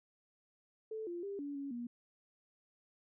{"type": "tone with pitch steps", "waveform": "sine", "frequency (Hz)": [438.4, 346.7, 398.9, 285.8, 279.2, 239.3], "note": ["A4", "F4", "G4", "D4", "C#4", "A#3"], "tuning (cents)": [-6, -13, 30, -47, 13, 46], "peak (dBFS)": -39, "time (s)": [0.91, 1.87], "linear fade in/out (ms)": 5, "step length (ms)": 160, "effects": []}